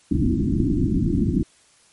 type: low-pass noise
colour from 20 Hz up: white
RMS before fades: -20 dBFS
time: 0.11-1.43 s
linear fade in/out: 5 ms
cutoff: 340 Hz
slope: 96 dB/octave
effects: white hiss -56 dBFS RMS until 1.92 s + MP3 48 kbps